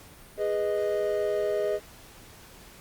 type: chord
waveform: triangle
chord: G# minor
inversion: none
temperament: equal with one note detuned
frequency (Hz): 412.4 / 493.9 / 622.3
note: G#4 / B4 / D#5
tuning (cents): -12 / 0 / 0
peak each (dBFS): -26 / -31 / -26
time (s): 0.37-1.8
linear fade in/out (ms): 50
effects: pink hiss -50 dBFS RMS until 2.8 s + Opus 48 kbps